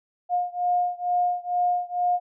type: beating tone pair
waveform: sine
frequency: 712 / 714.2 Hz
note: F5 / F5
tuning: +33 / +39 cents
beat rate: 2.2 Hz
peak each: -24 / -25 dBFS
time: 0.29-2.2 s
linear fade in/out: 50 ms
effects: none